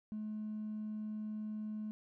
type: tone with hard clipping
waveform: sine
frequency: 214.1 Hz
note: A3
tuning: 47 cents flat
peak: -39 dBFS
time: 0.12-1.91 s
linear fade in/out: 0 ms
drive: 1 dB
effects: none